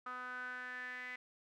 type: tone with band-pass filter sweep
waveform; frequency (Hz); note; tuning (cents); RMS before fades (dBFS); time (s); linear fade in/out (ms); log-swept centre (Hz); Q
sawtooth; 250.7; B3; +26; -45; 0.06-1.16; 5; 1300 to 2000; 8.1
effects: none